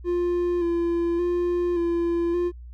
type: tone with vibrato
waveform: triangle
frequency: 346.1 Hz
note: F4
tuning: 16 cents flat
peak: -19 dBFS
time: 0.04-2.52 s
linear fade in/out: 50 ms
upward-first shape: square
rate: 0.87 Hz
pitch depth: 25 cents each way
effects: added 60 Hz sine -38 dBFS peak until 2.73 s